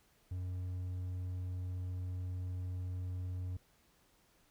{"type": "tone", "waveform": "triangle", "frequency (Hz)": 91, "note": "F#2", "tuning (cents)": -28, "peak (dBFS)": -35, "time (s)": [0.31, 3.57], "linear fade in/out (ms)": 5, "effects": ["pink hiss -70 dBFS RMS until 4.5 s"]}